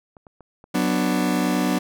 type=clicks; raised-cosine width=1 ms; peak=-31 dBFS; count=5; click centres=0.168 / 0.268 / 0.407 / 0.641 / 0.789 s
type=chord; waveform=40% pulse; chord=B minor; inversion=second; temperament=just; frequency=185.21 / 246.9 / 296.3 Hz; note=F#3 / B3 / D4; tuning=+2 / 0 / +15 cents; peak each=-23 dBFS; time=0.74-1.79 s; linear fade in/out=10 ms
effects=none